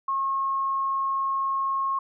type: tone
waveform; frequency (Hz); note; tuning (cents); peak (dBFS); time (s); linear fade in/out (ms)
sine; 1084; C#6; -39; -23; 0.08-1.99; 5
effects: none